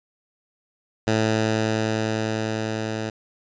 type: tone with level ramp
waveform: 10% pulse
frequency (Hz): 110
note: A2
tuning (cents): 0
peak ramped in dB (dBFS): -10 to -18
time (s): 1.07-3.1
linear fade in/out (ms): 5
effects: resampled to 16000 Hz